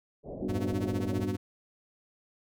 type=low-pass noise; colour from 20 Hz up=white; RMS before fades=-40 dBFS; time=0.23-1.28 s; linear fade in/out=50 ms; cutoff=650 Hz; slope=48 dB/octave
type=chord; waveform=sine; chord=G major seventh; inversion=none; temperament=equal; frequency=196 / 246.9 / 293.7 / 370 Hz; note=G3 / B3 / D4 / F#4; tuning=0 / 0 / 0 / 0 cents; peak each=-36 dBFS; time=0.41-1.36 s; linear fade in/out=10 ms
type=tone with tremolo; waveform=square; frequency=101.1 Hz; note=G#2; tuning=46 cents flat; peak=-30 dBFS; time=0.48-1.37 s; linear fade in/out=20 ms; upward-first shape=sine; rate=15 Hz; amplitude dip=80%
effects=none